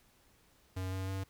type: tone with pitch steps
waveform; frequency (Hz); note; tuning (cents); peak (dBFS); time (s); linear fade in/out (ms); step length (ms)
square; 93.4 / 94.7 / 96.03; F#2 / F#2 / G2; +17 / +41 / -35; -36; 0.76-1.24; 10; 160
effects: pink hiss -67 dBFS RMS until 1.29 s